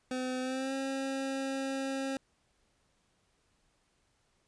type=tone with pitch glide; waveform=25% pulse; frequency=255.6 to 269.4 Hz; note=C4 to C#4; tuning=-40 to -49 cents; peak=-29 dBFS; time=0.11-2.17 s; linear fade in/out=2 ms; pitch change=+91 cents; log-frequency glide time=0.41-0.73 s; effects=pink hiss -73 dBFS RMS until 4.47 s + resampled to 22050 Hz